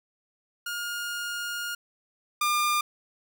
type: tone pair in turn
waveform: sawtooth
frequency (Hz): 1421 / 1202.5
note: F6 / D6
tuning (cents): +30 / +41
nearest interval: minor third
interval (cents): 289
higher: first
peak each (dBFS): -27 / -19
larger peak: second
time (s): 0.66-1.75 / 2.41-2.81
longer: first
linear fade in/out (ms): 5
effects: none